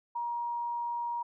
sine tone, 948 Hz, A#5, 29 cents sharp, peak -31 dBFS, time 0.15-1.23 s, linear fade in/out 10 ms, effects none

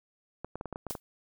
clicks, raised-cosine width 1 ms, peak -23 dBFS, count 9, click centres 0.446 / 0.556 / 0.611 / 0.657 / 0.727 / 0.759 / 0.867 / 0.908 / 0.952 s
blue noise with exponential decay, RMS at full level -32 dBFS, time 0.9-1 s, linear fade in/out 0 ms, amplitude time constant 21 ms
effects none

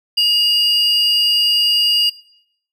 triangle tone pair together, 2860 / 4810 Hz, F7 / D8, +41 / +41 cents, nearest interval major sixth, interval 900 cents, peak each -13 dBFS, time 0.17-2.1 s, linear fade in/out 10 ms, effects noise-tail reverb RT60 0.7 s tail -21 dB re dry

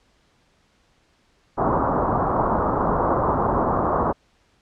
white low-pass noise, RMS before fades -21 dBFS, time 1.57-4.13 s, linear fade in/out 20 ms, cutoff 1200 Hz, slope 48 dB/octave, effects pink hiss -62 dBFS RMS until 4.61 s + low-pass 6000 Hz 12 dB/octave

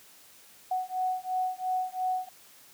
sine beating tone pair, 740 / 742.9 Hz, F#5 / F#5, 0 / +7 cents, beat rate 2.9 Hz, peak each -31 dBFS, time 0.71-2.29 s, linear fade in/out 5 ms, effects white hiss -55 dBFS RMS until 2.73 s + high-pass 80 Hz 12 dB/octave

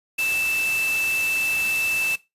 sine tone in noise, 2643 Hz, E7, 4 cents sharp, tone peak -21 dBFS, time 0.18-2.16 s, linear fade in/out 10 ms, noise white, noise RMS -31 dBFS, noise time 0.18-2.16 s, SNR +7 dB, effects noise-tail reverb RT60 0.2 s tail -17 dB re dry + resampled to 32000 Hz

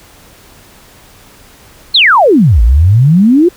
sine exponential two-way sweep, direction down then up, 4400 to 52.5 to 370.9 Hz, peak -3 dBFS, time 1.94-3.49 s, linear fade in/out 10 ms, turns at 2.62 s, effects pink hiss -40 dBFS RMS until 3.56 s

